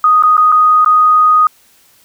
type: tone with dropouts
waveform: sine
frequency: 1244.5 Hz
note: D#6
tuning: in tune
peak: -5 dBFS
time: 0.04-1.47 s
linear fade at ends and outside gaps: 2 ms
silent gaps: 0.225-0.235 / 0.369-0.378 / 0.519-0.523 / 0.847-0.86 s
effects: white hiss -49 dBFS RMS until 2.04 s